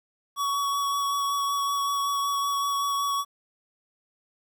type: tone with vibrato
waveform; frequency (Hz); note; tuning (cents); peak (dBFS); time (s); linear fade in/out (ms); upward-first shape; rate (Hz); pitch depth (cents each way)
square; 1125; C#6; +25; -25; 0.36-3.25; 50; sine; 5.3; 11
effects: 10-bit